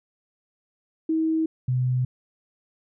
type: tone pair in turn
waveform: sine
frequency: 320 / 126.63 Hz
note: D#4 / B2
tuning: +49 / +44 cents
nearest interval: octave + major third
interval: 1605 cents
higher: first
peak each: -20 dBFS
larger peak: neither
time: 1.09-1.46 / 1.68-2.05 s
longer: neither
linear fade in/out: 5 ms
effects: none